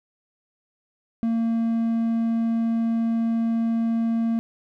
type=tone; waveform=triangle; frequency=228.6 Hz; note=A#3; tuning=34 cents flat; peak=-18 dBFS; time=1.23-4.39 s; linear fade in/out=0 ms; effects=none